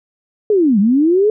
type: linear two-way sweep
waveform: sine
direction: down then up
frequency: 437.3 to 190 to 437.3 Hz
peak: -9 dBFS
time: 0.5-1.3 s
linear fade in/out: 2 ms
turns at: 0.79 s
effects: none